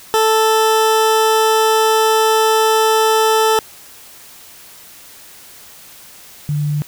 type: tone pair in turn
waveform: 20% pulse / sine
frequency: 440 / 147.68 Hz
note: A4 / D3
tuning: 0 / +10 cents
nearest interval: octave + perfect fifth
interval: 1890 cents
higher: first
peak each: -6 / -15 dBFS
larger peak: first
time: 0.14-3.59 / 6.49-6.82 s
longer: first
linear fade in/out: 0 ms
effects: white hiss -40 dBFS RMS until 6.87 s